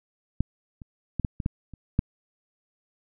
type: clicks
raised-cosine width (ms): 5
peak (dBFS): -10 / -29 / -15 / -12 / -18 / -13 / -29 / -8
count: 8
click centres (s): 0.406 / 0.818 / 1.197 / 1.248 / 1.402 / 1.461 / 1.737 / 1.991
effects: none